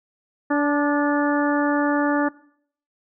harmonic tone with a mistuned harmonic, 290 Hz, D4, 22 cents flat, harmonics 1 / 2 / 3 / 4 / 5 / 6, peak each -19 / -25 / -27 / -29 / -30 / -29 dBFS, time 0.5-2.29 s, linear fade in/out 10 ms, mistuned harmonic 4, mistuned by +29 cents, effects noise-tail reverb RT60 0.6 s tail -20 dB re dry

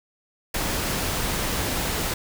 pink noise, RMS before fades -26 dBFS, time 0.54-2.14 s, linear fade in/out 5 ms, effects none

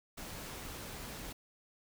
pink noise, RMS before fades -45 dBFS, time 0.17-1.33 s, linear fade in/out 10 ms, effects none

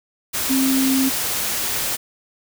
sine tone in noise, 265.5 Hz, C4, 25 cents sharp, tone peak -16 dBFS, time 0.49-1.1 s, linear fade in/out 20 ms, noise white, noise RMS -23 dBFS, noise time 0.33-1.97 s, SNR +4 dB, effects none

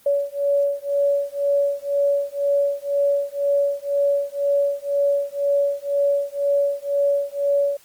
sine beating tone pair, 565 / 567 Hz, C#5 / C#5, +33 / +39 cents, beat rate 2 Hz, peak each -21 dBFS, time 0.06-7.77 s, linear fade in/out 5 ms, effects white hiss -53 dBFS RMS until 7.84 s + Opus 24 kbps

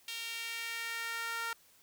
sawtooth tone with high-pass filter sweep, 460.8 Hz, A#4, 20 cents flat, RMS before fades -39 dBFS, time 0.08-1.53 s, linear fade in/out 2 ms, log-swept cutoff 3000 to 1300 Hz, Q 2.1, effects white hiss -64 dBFS RMS until 1.82 s

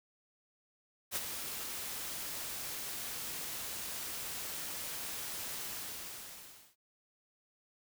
white noise with ADSR envelope, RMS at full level -34 dBFS, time 1.11-6.76 s, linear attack 49 ms, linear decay 38 ms, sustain -7 dB, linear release 1100 ms, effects none

